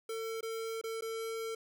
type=tone with dropouts; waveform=square; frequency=450.1 Hz; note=A4; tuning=39 cents sharp; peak=-37 dBFS; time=0.09-1.55 s; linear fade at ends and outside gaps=5 ms; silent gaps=0.409-0.428 / 0.814-0.838 / 1.01-1.021 s; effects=none